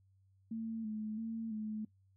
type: tone with vibrato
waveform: sine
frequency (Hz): 220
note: A3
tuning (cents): 0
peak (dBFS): -37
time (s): 0.51-1.85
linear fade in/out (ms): 5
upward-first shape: square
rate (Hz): 1.5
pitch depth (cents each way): 38
effects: noise-tail reverb RT60 0.1 s tail -19 dB re dry + added 96 Hz sine -66 dBFS peak until 2.16 s